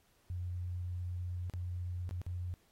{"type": "tone with dropouts", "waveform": "sine", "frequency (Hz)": 89.1, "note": "F2", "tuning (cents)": 35, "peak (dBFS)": -36, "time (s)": [0.3, 2.54], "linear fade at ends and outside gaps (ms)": 0, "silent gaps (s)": [[1.498, 1.537], [2.092, 2.11], [2.216, 2.265]], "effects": ["pink hiss -71 dBFS RMS until 2.71 s", "AAC 48 kbps"]}